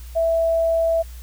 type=tone; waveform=sine; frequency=659.3 Hz; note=E5; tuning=in tune; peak=-16 dBFS; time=0.15-1.03 s; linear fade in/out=20 ms; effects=added 60 Hz sine -34 dBFS peak until 1.22 s + white hiss -48 dBFS RMS until 1.22 s